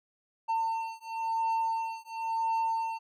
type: beating tone pair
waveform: triangle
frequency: 902 / 902.96 Hz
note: A5 / A5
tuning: +43 / +45 cents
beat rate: 0.96 Hz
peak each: -30 dBFS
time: 0.48-2.99 s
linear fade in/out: 20 ms
effects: none